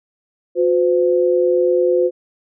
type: tone pair together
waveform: sine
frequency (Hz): 361 / 510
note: F#4 / C5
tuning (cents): -43 / -44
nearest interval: tritone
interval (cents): 599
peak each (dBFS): -15 / -15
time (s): 0.55-2.11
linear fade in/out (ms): 50
effects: none